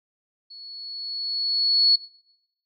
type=tone with level ramp; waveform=sine; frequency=4388 Hz; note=C#8; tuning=18 cents flat; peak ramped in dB=-40 to -13 dBFS; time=0.5-1.96 s; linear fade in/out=10 ms; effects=noise-tail reverb RT60 0.8 s tail -21 dB re dry + MP3 64 kbps